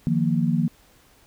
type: chord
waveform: sine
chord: Eb suspended second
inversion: none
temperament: equal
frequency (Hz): 155.56 / 174.61 / 233.1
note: Eb3 / F3 / Bb3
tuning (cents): 0 / 0 / 0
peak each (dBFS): -23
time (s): 0.07-0.68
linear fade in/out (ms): 0
effects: pink hiss -56 dBFS RMS until 1.26 s